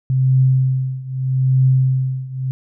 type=tone with tremolo; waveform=sine; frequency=130.81 Hz; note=C3; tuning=in tune; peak=-9 dBFS; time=0.1-2.51 s; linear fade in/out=0 ms; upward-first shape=triangle; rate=0.8 Hz; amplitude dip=90%; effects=none